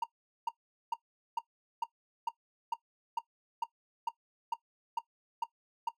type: tone bursts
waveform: triangle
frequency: 930 Hz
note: A#5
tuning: 4 cents flat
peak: -26 dBFS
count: 14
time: 0.02-5.89 s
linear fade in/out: 5 ms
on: 20 ms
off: 430 ms
effects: noise-tail reverb RT60 0.1 s tail -17 dB re dry